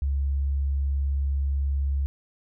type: tone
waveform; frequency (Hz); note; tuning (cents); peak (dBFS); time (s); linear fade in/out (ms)
sine; 69.3; C#2; 0; -22; 0.02-2.06; 0
effects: none